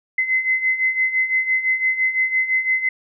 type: beating tone pair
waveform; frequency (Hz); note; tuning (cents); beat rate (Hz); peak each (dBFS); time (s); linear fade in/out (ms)
sine; 2045 / 2050.9; C7 / C7; -40 / -35; 5.9; -23 / -18; 0.18-2.89; 5
effects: none